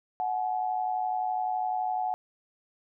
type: tone pair together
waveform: sine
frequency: 740 / 851.8 Hz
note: F#5 / G#5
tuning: 0 / +44 cents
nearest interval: major second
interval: 244 cents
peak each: -28 / -32 dBFS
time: 0.2-2.14 s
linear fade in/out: 0 ms
effects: none